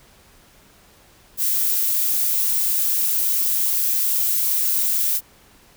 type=noise; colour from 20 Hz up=violet; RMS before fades=-20 dBFS; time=1.37-5.21 s; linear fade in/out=50 ms; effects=pink hiss -52 dBFS RMS until 5.76 s